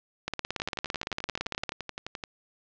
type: two click trains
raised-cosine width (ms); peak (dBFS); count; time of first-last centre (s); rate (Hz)
0.2; -17 / -12; 20 / 26; 0.6-2.238 / 0.28-1.692; 11.6 / 17.7
effects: low-pass 5000 Hz 12 dB/octave